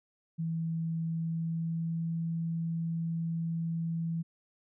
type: tone with pitch glide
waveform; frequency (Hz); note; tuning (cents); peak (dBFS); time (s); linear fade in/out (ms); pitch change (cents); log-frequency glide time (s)
sine; 163.8 to 165.42; E3 to E3; -11 to +6; -30; 0.38-4.23; 20; +17; 1.05-2.14
effects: none